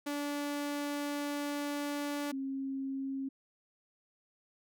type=tone pair in turn; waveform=sawtooth / sine; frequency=289.2 / 269.8 Hz; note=D4 / C#4; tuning=-27 / -47 cents; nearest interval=minor second; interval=120 cents; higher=first; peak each=-30 / -34 dBFS; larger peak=first; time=0.06-2.32 / 2.32-3.29 s; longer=first; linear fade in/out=10 ms; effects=none